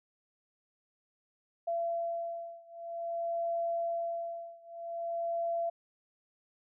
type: beating tone pair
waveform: sine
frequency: 677 / 677.51 Hz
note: E5 / E5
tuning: +46 / +47 cents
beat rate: 0.51 Hz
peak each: -35 / -36 dBFS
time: 1.67-5.7 s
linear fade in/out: 10 ms
effects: none